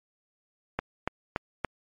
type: click train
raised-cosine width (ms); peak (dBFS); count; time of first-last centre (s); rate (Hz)
0.5; -12; 4; 0.79-1.647; 3.5
effects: MP3 48 kbps